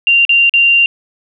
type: tone with dropouts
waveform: sine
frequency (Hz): 2775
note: F7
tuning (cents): -12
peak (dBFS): -6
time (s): 0.07-0.86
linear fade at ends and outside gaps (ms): 1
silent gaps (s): 0.251-0.293 / 0.495-0.538
effects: none